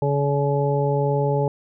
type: harmonic tone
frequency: 142 Hz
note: C#3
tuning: 42 cents sharp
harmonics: 1 / 2 / 3 / 4 / 6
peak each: -21 / -33 / -23 / -26 / -27 dBFS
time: 0.02-1.48 s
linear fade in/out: 2 ms
effects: none